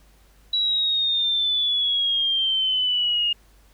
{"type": "exponential sweep", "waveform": "sine", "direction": "down", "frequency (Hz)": [3918, 2839], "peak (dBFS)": -19, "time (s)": [0.53, 3.33], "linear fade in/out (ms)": 5, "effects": ["added 50 Hz sine -53 dBFS peak until 3.73 s", "pink hiss -59 dBFS RMS until 3.73 s"]}